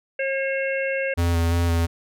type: harmonic tone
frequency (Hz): 540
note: C#5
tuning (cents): -45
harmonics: 1 / 3 / 4 / 5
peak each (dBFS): -24 / -29 / -30 / -31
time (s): 0.19-1.14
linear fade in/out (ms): 5
type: tone with vibrato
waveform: square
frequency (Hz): 84.8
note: E2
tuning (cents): +50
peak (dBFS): -19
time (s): 1.17-1.87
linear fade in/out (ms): 20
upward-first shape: square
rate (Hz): 2.9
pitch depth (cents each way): 17
effects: none